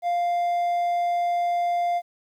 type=tone; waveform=triangle; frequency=698.5 Hz; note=F5; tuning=in tune; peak=-19 dBFS; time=0.02-2.02 s; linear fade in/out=50 ms; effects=10-bit